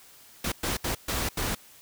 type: noise bursts at uneven times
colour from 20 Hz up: pink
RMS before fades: -29 dBFS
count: 5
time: 0.44-0.52 / 0.63-0.77 / 0.84-0.95 / 1.08-1.29 / 1.37-1.55 s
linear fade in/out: 5 ms
effects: white hiss -53 dBFS RMS until 1.81 s